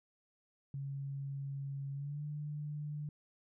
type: tone with pitch glide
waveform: sine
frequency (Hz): 138.59 to 148.54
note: C#3 to D3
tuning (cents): 0 to +20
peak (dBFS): -38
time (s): 0.74-3.09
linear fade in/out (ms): 2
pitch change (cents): +120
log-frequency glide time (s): 1.93-2.23
effects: none